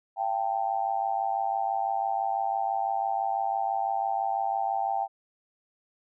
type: tone with amplitude modulation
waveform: sine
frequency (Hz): 785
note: G5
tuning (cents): +2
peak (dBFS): -21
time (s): 0.16-5.08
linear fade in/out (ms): 50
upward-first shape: sine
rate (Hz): 106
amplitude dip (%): 95
effects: none